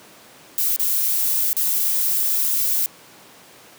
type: noise with dropouts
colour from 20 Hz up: violet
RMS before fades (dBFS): -20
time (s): 0.58-2.86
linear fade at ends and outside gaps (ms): 0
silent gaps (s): 0.762-0.796 / 1.53-1.567
effects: pink hiss -46 dBFS RMS until 3.78 s + high-pass 200 Hz 12 dB/octave